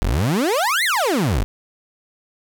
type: exponential two-way sweep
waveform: 30% pulse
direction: up then down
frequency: 37.22 to 2172 to 41.18 Hz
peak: -14 dBFS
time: 0.02-1.44 s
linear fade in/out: 0 ms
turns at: 0.84 s
effects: none